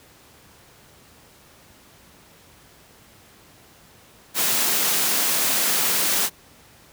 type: high-pass noise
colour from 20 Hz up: white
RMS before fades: -21 dBFS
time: 4.34-6.3 s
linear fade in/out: 50 ms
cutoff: 140 Hz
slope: 96 dB/octave
effects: pink hiss -51 dBFS RMS until 6.92 s + high-pass 60 Hz 12 dB/octave